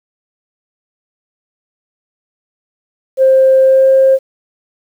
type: tone with pitch glide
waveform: sine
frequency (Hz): 528 to 532.3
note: C5 to C5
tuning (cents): +16 to +30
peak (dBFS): -4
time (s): 3.17-4.19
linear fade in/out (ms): 50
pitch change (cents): +14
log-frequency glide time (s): 3.64-3.9
effects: tanh soft clip ceiling 0 dBFS + 7-bit